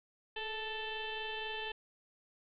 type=tone with frequency modulation; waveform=sine; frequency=1760 Hz; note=A6; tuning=in tune; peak=-37 dBFS; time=0.36-1.72 s; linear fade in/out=5 ms; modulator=443 Hz; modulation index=3.7; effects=none